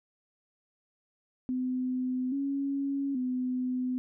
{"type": "tone with pitch steps", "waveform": "sine", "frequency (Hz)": [254.5, 277.3, 253], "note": ["C4", "C#4", "B3"], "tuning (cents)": [-48, 1, 42], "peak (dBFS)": -28, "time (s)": [1.49, 3.98], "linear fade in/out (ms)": 0, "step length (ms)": 830, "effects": []}